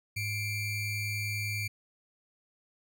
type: ring-modulated tone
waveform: square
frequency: 1125 Hz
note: C#6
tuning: 25 cents sharp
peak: -29 dBFS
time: 0.16-1.68 s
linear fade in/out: 10 ms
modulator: 1230 Hz
effects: none